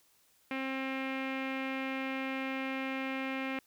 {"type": "tone with low-pass filter", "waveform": "sawtooth", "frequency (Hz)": 266, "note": "C4", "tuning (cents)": 29, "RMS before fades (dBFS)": -36, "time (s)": [0.51, 3.59], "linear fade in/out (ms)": 2, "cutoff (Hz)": 2400, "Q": 4, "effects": ["white hiss -68 dBFS RMS until 3.66 s"]}